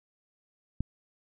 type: click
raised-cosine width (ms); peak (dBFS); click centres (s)
5; -17; 0.806
effects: none